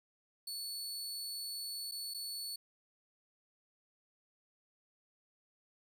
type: tone with dropouts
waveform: sawtooth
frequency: 4435 Hz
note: C#8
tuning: in tune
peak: -37 dBFS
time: 0.47-2.56 s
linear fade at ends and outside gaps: 5 ms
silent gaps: 1.913-1.919 / 2.139-2.144 s
effects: none